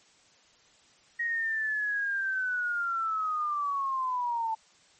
sine linear sweep, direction down, 1887 to 880 Hz, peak -27 dBFS, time 1.19-4.55 s, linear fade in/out 10 ms, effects white hiss -61 dBFS RMS until 4.99 s + MP3 32 kbps

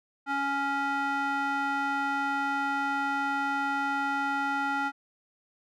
square tone with band-pass filter, 278.5 Hz, C#4, 8 cents sharp, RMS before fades -29 dBFS, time 0.26-4.92 s, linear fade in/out 50 ms, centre 1200 Hz, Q 2.7, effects none

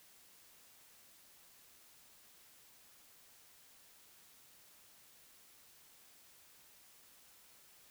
silence, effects white hiss -63 dBFS RMS until 7.9 s

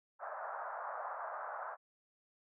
pink band-pass noise, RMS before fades -43 dBFS, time 0.19-1.77 s, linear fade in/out 50 ms, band 600 to 1500 Hz, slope 48 dB/octave, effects none

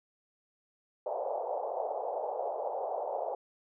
white band-pass noise, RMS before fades -35 dBFS, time 1.06-3.35 s, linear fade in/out 5 ms, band 470 to 810 Hz, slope 48 dB/octave, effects none

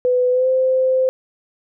sine tone with pitch glide, 499.3 to 518.7 Hz, B4 to C5, +19 to -15 cents, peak -13 dBFS, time 0.05-1.09 s, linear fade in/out 0 ms, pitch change +66 cents, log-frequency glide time 0.31-0.48 s, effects none

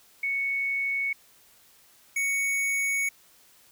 sine / square tone pair in turn, 2217 / 2226 Hz, C#7 / C#7, 0 / +7 cents, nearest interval unison, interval 7 cents, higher second, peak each -25 dBFS, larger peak neither, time 0.23-1.13 / 2.16-3.09 s, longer second, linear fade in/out 5 ms, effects white hiss -58 dBFS RMS until 3.71 s

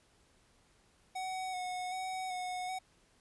square tone with vibrato, 740 Hz, F#5, in tune, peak -37 dBFS, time 1.15-2.79 s, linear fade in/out 10 ms, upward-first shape square, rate 1.3 Hz, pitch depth 22 cents each way, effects pink hiss -68 dBFS RMS until 3.2 s + resampled to 24000 Hz

